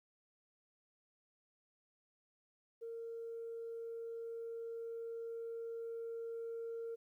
sine tone with level ramp, 460.1 Hz, A#4, 23 cents flat, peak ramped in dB -42 to -39 dBFS, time 2.81-6.96 s, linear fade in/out 20 ms, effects tanh soft clip ceiling -38 dBFS + 13-bit

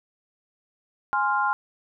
sine chord, F minor, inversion first, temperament equal, 830.6 / 1046.5 / 1396.9 Hz, Ab5 / C6 / F6, 0 / 0 / 0 cents, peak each -25 dBFS, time 1.13-1.53 s, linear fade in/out 0 ms, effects none

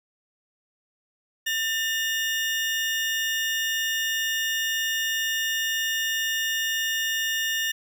35% pulse tone pair together, 1800 / 2857 Hz, A6 / F7, +39 / +39 cents, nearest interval minor sixth, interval 800 cents, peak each -24 / -27 dBFS, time 1.46-7.72 s, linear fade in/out 10 ms, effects none

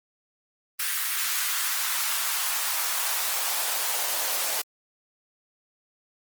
white noise with high-pass filter sweep, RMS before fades -27 dBFS, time 0.79-4.62 s, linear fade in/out 10 ms, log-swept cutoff 1600 to 550 Hz, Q 1.6, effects Opus 24 kbps

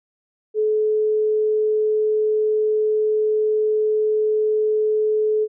sine tone, 429.5 Hz, A4, 42 cents flat, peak -16 dBFS, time 0.54-5.48 s, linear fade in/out 50 ms, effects none

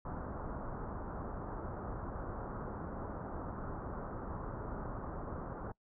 pink low-pass noise, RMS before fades -42 dBFS, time 0.05-5.72 s, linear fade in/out 5 ms, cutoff 1400 Hz, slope 48 dB/octave, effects noise-tail reverb RT60 0.1 s tail -23 dB re dry

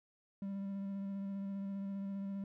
triangle tone with vibrato, 196.9 Hz, G3, 8 cents sharp, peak -36 dBFS, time 0.42-2.44 s, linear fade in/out 2 ms, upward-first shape square, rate 15 Hz, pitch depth 13 cents each way, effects none

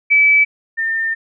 sine tone pair in turn, 2300 / 1806.1 Hz, D7 / A6, -37 / +45 cents, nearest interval major third, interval 418 cents, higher first, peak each -8 / -16 dBFS, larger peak first, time 0.1-0.45 / 0.77-1.15 s, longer second, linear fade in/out 20 ms, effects none

